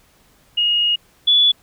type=tone pair in turn; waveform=sine; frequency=2869 / 3433 Hz; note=F7 / A7; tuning=+46 / -43 cents; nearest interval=minor third; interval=311 cents; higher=second; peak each=-14 / -10 dBFS; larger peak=second; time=0.57-0.96 / 1.27-1.52 s; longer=first; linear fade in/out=10 ms; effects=pink hiss -55 dBFS RMS until 1.62 s